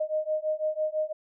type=beating tone pair; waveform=sine; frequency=616 / 622 Hz; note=D#5 / D#5; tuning=-17 / -1 cents; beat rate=6 Hz; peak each=-29 dBFS; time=0-1.13 s; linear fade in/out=10 ms; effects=none